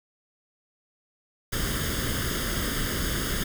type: noise with comb filter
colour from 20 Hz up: pink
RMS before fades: -28 dBFS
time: 1.52-3.44 s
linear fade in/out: 10 ms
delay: 0.6 ms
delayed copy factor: +0.75
effects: none